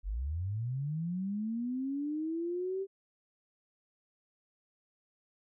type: linear sweep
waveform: sine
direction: up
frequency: 42 to 393.4 Hz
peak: -32 dBFS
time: 0.03-2.87 s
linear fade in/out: 50 ms
effects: none